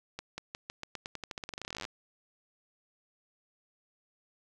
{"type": "accelerating click train", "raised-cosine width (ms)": 0.2, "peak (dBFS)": -21, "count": 29, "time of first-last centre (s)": [0.19, 1.851], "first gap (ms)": 190, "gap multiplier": 0.89, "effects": []}